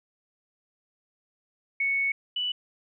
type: tone pair in turn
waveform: sine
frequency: 2215 / 2965 Hz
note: C#7 / F#7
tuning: -2 / +3 cents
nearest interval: perfect fourth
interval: 505 cents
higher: second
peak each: -23 / -26 dBFS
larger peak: first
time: 1.8-2.12 / 2.36-2.52 s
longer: first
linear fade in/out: 5 ms
effects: none